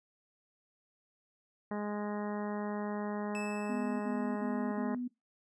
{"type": "harmonic tone", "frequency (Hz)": 207.7, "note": "G#3", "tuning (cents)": 0, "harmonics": [1, 2, 3, 4, 5, 6, 7, 8, 9], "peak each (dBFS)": [-36, -41, -43, -44, -47, -52, -54, -54, -52], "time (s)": [1.71, 4.95], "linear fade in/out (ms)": 2}
{"type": "tone with exponential decay", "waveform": "45% pulse", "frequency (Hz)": 2617, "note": "E7", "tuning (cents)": -13, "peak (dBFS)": -39, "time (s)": [3.35, 4.83], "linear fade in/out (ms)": 0, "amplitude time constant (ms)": 320}
{"type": "tone bursts", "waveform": "sine", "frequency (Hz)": 246.9, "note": "B3", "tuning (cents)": 0, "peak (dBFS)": -34, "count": 4, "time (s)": [3.69, 5.08], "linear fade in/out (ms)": 10, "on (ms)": 310, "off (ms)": 50}
{"effects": ["noise-tail reverb RT60 0.2 s tail -20 dB re dry", "resampled to 22050 Hz"]}